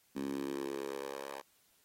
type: tone with high-pass filter sweep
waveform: 10% pulse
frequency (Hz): 69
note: C#2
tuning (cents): -7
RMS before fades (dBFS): -40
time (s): 0.15-1.42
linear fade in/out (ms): 20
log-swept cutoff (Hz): 240 to 650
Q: 3.3
effects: white hiss -70 dBFS RMS until 1.84 s + AAC 48 kbps